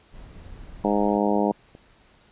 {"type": "noise", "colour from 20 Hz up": "brown", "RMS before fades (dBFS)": -42, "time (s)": [0.11, 1.2], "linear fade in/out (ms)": 50}
{"type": "harmonic tone", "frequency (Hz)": 103, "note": "G#2", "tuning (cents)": -14, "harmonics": [2, 3, 4, 5, 6, 7, 8, 9], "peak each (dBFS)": [-24, -26, -27, -28, -29, -29, -30, -31], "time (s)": [0.84, 1.52], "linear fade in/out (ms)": 5}
{"type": "clicks", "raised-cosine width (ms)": 2, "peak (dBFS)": -30, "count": 6, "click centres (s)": [1.158, 1.267, 1.314, 1.361, 1.392, 1.751]}
{"effects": ["pink hiss -57 dBFS RMS until 2.31 s", "resampled to 8000 Hz"]}